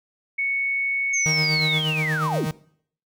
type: tone with pitch glide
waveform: sine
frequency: 2217 to 2200 Hz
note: C#7 to C#7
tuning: 0 to -14 cents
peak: -21 dBFS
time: 0.38-1.79 s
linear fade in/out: 10 ms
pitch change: -14 cents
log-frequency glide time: 1.4-1.68 s
type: linear sweep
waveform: sine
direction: down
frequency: 6470 to 98 Hz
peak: -23 dBFS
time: 1.13-2.47 s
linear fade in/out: 10 ms
type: tone with tremolo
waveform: 45% pulse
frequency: 155.56 Hz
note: D#3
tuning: in tune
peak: -22 dBFS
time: 1.26-2.51 s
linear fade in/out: 0 ms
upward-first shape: sine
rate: 8.4 Hz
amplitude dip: 45%
effects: noise-tail reverb RT60 0.6 s tail -20 dB re dry